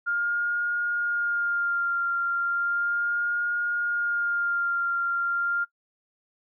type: tone with vibrato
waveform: sine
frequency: 1406 Hz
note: F6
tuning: 11 cents sharp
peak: -23 dBFS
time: 0.06-5.65 s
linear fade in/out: 20 ms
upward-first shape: sine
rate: 0.35 Hz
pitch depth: 23 cents each way
effects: noise-tail reverb RT60 0.1 s tail -20 dB re dry